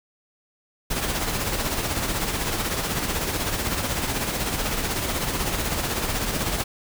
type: noise with tremolo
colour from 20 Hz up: pink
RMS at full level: -24 dBFS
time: 0.9-6.64 s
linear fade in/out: 10 ms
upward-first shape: sine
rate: 16 Hz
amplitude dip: 45%
effects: none